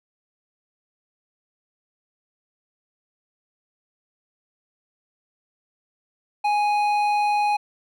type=tone with hard clipping; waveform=triangle; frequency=830.6 Hz; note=G#5; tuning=in tune; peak=-20 dBFS; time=6.44-7.57 s; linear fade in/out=10 ms; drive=12 dB; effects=none